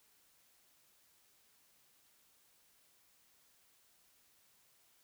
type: silence
effects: white hiss -70 dBFS RMS until 5.03 s